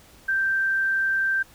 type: tone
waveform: sine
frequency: 1568 Hz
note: G6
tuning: in tune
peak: -20 dBFS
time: 0.28-1.43 s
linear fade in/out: 10 ms
effects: pink hiss -52 dBFS RMS until 1.54 s